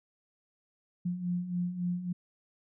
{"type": "beating tone pair", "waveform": "sine", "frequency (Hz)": [174.61, 178.21], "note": ["F3", "F3"], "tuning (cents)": [0, 35], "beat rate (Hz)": 3.6, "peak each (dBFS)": [-37, -31], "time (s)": [1.05, 2.13], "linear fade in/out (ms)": 10, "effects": []}